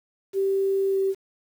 sine tone with pitch glide, 389.5 to 387 Hz, G4 to G4, -11 to -22 cents, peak -20 dBFS, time 0.33-1.15 s, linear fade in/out 50 ms, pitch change -11 cents, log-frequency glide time 0.9-0.97 s, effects 8-bit

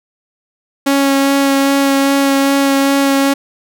sawtooth tone with vibrato, 275.9 Hz, C#4, 8 cents flat, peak -6 dBFS, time 0.86-3.34 s, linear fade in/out 10 ms, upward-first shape sine, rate 2.5 Hz, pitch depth 11 cents each way, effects none

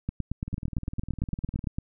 two click trains, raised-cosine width 5 ms, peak -16 / -22 dBFS, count 16 / 24, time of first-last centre 0.09-1.785 / 0.48-1.642 s, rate 8.85 / 19.8 Hz, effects none

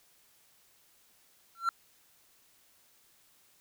triangle tone with exponential growth, 1359 Hz, F6, 48 cents flat, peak -20 dBFS, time 1.55-1.69 s, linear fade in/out 1 ms, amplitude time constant 30 ms, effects white hiss -65 dBFS RMS until 3.6 s

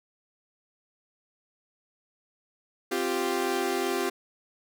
sawtooth chord, C suspended fourth, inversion none, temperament equal, 261.6 / 349.2 / 392 Hz, C4 / F4 / G4, 0 / 0 / 0 cents, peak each -30 / -26 / -25 dBFS, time 2.91-4.1 s, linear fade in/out 10 ms, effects none

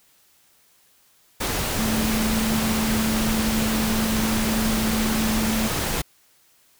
sine tone in noise, 220 Hz, A3, in tune, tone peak -22 dBFS, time 1.78-5.68 s, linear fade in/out 10 ms, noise pink, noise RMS -25 dBFS, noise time 1.4-6.02 s, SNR 0 dB, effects white hiss -59 dBFS RMS until 6.79 s

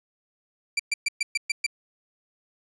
sawtooth tone bursts, 2349 Hz, D7, in tune, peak -18 dBFS, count 7, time 0.77-1.665 s, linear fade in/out 5 ms, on 25 ms, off 120 ms, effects resampled to 22050 Hz

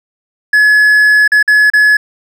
triangle tone with dropouts, 1700 Hz, G#6, 40 cents sharp, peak -3 dBFS, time 0.53-1.97 s, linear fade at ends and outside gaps 5 ms, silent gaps 1.278-1.318 / 1.428-1.477 / 1.701-1.735 s, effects none

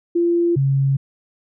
sine tone pair in turn, 343.2 / 136.75 Hz, F4 / C#3, -30 / -23 cents, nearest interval octave + major third, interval 1593 cents, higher first, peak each -14 dBFS, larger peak neither, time 0.15-0.56 / 0.56-0.97 s, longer neither, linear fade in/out 10 ms, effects none

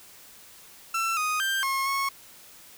30% pulse tone with pitch steps, 1341 / 1244 / 1576 / 1080 / 1097 Hz, E6 / D#6 / G6 / C#6 / C#6, +29 / -1 / +9 / -45 / -18 cents, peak -22 dBFS, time 0.94-2.09 s, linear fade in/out 5 ms, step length 230 ms, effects white hiss -50 dBFS RMS until 2.77 s

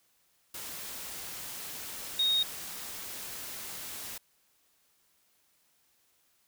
sine tone in noise, 3733 Hz, A#7, 2 cents sharp, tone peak -24 dBFS, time 2.19-2.43 s, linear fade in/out 5 ms, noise white, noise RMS -41 dBFS, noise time 0.54-4.18 s, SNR +14 dB, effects white hiss -70 dBFS RMS until 6.47 s

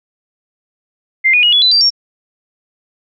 sine tone with pitch steps, 2093 / 2460 / 2892 / 3400 / 3997 / 4699 / 5523 Hz, C7 / D#7 / F#7 / G#7 / B7 / D8 / F8, 0 / -20 / -40 / +40 / +20 / 0 / -20 cents, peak -7 dBFS, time 1.24-1.905 s, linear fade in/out 20 ms, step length 95 ms, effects none

